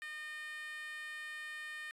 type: tone with high-pass filter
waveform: 10% pulse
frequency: 610 Hz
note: D#5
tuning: 34 cents flat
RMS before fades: -45 dBFS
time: 0.02-1.91 s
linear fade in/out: 0 ms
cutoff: 1700 Hz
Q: 6.2
effects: resampled to 32000 Hz